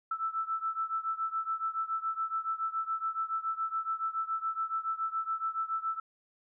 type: beating tone pair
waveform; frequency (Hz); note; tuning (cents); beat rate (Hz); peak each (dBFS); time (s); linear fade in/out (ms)
sine; 1318.5 / 1325.6; E6 / E6; 0 / +9; 7.1; -33 / -35; 0.11-6; 5
effects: none